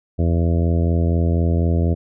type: harmonic tone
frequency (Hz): 84.1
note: E2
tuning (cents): +35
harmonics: 1 / 2 / 3 / 4 / 5 / 6 / 7 / 8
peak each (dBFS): -16 / -22 / -26 / -28 / -30 / -32 / -33 / -34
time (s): 0.18-1.95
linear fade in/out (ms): 20
effects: none